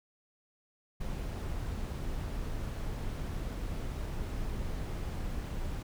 brown noise, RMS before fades -36 dBFS, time 1-5.83 s, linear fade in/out 10 ms, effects none

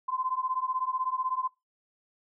sine beating tone pair, 1022 / 1038 Hz, C6 / C6, -41 / -14 cents, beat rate 16 Hz, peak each -31 dBFS, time 0.08-1.48 s, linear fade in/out 10 ms, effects noise-tail reverb RT60 0.2 s tail -20 dB re dry

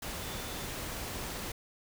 sine tone in noise, 3519 Hz, A7, in tune, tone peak -50 dBFS, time 0.21-0.66 s, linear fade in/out 5 ms, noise pink, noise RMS -39 dBFS, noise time 0.02-1.52 s, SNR -14 dB, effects none

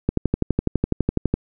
click train, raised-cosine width 3 ms, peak -5 dBFS, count 16, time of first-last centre 0.09-1.34 s, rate 12 Hz, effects none

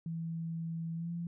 sine tone with pitch glide, 164.81 to 170.52 Hz, E3 to F3, 0 to -41 cents, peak -35 dBFS, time 0.06-1.27 s, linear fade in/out 2 ms, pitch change +59 cents, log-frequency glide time 0.95-1.11 s, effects none

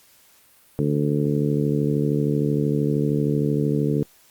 harmonic tone, 73 Hz, D2, 10 cents flat, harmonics 2 / 3 / 4 / 5 / 6 / 7, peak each -22 / -26 / -25 / -31 / -26 / -37 dBFS, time 0.79-4.03 s, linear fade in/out 0 ms, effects white hiss -55 dBFS RMS until 4.3 s + Opus 48 kbps

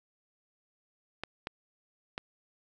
clicks, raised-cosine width 0.3 ms, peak -19 dBFS, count 3, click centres 1.236 / 1.471 / 2.179 s, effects none

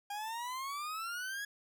40% pulse exponential sweep, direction up, 806 to 1682 Hz, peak -37 dBFS, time 0.1-1.45 s, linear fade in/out 5 ms, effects none

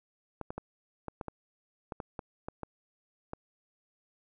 clicks, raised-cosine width 1 ms, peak -23 dBFS, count 12, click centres 0.413 / 0.505 / 0.58 / 1.083 / 1.212 / 1.283 / 1.922 / 2.002 / 2.192 / 2.485 / 2.633 / 3.334 s, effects none

